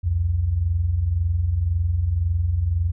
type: tone pair together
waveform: sine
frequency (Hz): 65.41 / 87.31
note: C2 / F2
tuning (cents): 0 / 0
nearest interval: perfect fourth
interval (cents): 500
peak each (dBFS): -26 / -19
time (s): 0.03-2.92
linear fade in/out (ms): 20
effects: none